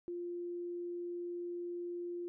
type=tone; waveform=sine; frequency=349.2 Hz; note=F4; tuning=in tune; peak=-38 dBFS; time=0.08-2.28 s; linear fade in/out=0 ms; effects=none